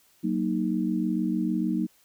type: chord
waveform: sine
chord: D# minor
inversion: first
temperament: just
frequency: 186.68 / 233.3 / 311.1 Hz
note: F#3 / A#3 / D#4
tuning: +16 / +2 / 0 cents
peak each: -28 dBFS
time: 0.23-1.87 s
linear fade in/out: 20 ms
effects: white hiss -62 dBFS RMS until 2.04 s